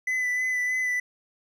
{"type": "tone with vibrato", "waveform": "triangle", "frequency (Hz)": 2003, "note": "B6", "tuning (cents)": 24, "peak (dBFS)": -22, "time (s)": [0.07, 1], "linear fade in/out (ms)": 5, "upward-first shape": "sine", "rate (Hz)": 3.2, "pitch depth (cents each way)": 19, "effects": []}